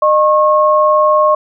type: tone pair together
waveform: sine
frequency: 610 / 1086.9 Hz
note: D#5 / C#6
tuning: -34 / -34 cents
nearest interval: minor seventh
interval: 1000 cents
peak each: -10 dBFS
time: 0.02-1.35 s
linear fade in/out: 5 ms
effects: none